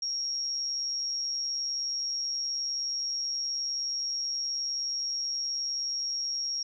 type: tone with amplitude modulation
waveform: sine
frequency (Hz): 5588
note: F8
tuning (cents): 0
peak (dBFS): -27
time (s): 0.02-6.63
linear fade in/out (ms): 5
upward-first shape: sine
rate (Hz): 139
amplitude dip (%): 45
effects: none